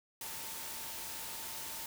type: tone in noise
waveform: sine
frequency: 900 Hz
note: A5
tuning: 39 cents sharp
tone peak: -54 dBFS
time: 0.21-1.86 s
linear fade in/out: 2 ms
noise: white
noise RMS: -43 dBFS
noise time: 0.21-1.86 s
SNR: -14 dB
effects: none